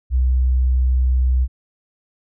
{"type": "tone", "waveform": "sine", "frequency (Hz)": 63.5, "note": "B1", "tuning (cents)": 49, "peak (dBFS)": -13, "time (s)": [0.1, 1.48], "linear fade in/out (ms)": 50, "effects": []}